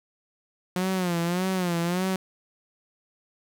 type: tone with vibrato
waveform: sawtooth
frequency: 178.7 Hz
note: F3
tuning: 40 cents sharp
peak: -20 dBFS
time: 0.76-2.16 s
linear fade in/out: 2 ms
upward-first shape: sine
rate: 1.7 Hz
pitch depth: 100 cents each way
effects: 9-bit